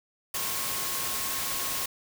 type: tone in noise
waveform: sine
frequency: 1083 Hz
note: C#6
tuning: 41 cents flat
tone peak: -41 dBFS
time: 0.34-1.86 s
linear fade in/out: 5 ms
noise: white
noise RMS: -31 dBFS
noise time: 0.34-1.86 s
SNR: -13 dB
effects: none